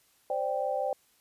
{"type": "chord", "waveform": "sine", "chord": "C suspended second", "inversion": "none", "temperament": "just", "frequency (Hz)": [523.3, 588.7, 784.9], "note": ["C5", "D5", "G5"], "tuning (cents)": [0, 4, 2], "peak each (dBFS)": -32, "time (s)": [0.3, 0.93], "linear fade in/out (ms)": 2, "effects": ["white hiss -66 dBFS RMS until 1.2 s", "resampled to 32000 Hz"]}